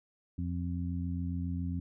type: harmonic tone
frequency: 87.31 Hz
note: F2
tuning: in tune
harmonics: 1 / 2 / 3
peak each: -34 / -37 / -39 dBFS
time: 0.38-1.8 s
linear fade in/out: 5 ms
effects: none